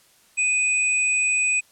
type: tone pair together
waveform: sine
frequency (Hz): 2489 / 7902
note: D#7 / B8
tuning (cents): 0 / 0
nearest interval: octave + minor sixth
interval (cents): 2000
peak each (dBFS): -19 / -25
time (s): 0.37-1.61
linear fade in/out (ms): 20
effects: white hiss -57 dBFS RMS until 1.71 s + low-pass 12000 Hz 12 dB/octave